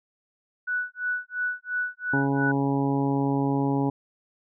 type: tone with tremolo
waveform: sine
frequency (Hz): 1480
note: F#6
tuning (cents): 0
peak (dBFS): -23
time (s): 0.67-2.52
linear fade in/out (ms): 10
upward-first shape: sine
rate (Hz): 2.9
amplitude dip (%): 100
type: harmonic tone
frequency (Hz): 138.59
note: C#3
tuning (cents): 0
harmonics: 1 / 2 / 3 / 4 / 5 / 6 / 7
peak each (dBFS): -27 / -24 / -31 / -37 / -39 / -32 / -36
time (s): 2.13-3.9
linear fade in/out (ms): 5
effects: none